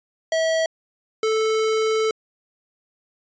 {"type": "tone pair in turn", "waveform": "square", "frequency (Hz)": [647, 439], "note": ["E5", "A4"], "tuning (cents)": [-32, -4], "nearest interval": "perfect fifth", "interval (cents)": 672, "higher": "first", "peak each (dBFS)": -19, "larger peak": "neither", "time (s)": [[0.32, 0.66], [1.23, 2.11]], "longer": "second", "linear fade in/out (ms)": 2, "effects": ["resampled to 16000 Hz"]}